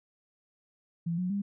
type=tone with pitch steps; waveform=sine; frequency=168.7 / 181.5 / 200.8 Hz; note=E3 / F#3 / G3; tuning=+40 / -33 / +42 cents; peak=-28 dBFS; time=1.06-1.42 s; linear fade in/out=10 ms; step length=120 ms; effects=none